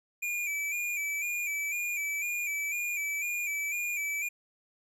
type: tone with vibrato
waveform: square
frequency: 2366 Hz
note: D7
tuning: 12 cents sharp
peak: -31 dBFS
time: 0.22-4.29 s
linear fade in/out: 10 ms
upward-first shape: square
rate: 2 Hz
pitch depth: 44 cents each way
effects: none